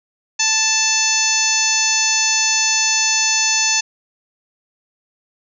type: harmonic tone with a mistuned harmonic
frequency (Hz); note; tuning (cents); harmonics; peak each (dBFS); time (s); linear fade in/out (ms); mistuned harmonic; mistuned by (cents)
880; A5; 0; 1 / 2 / 3 / 4 / 5 / 6 / 7 / 8; -27 / -26 / -21 / -27 / -23 / -23 / -18 / -23; 0.39-3.81; 10; 8; -36
effects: none